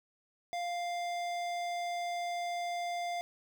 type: tone with notch filter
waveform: square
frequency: 698.5 Hz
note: F5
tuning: in tune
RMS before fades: -36 dBFS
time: 0.53-3.21 s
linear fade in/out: 0 ms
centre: 12000 Hz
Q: 0.55
effects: none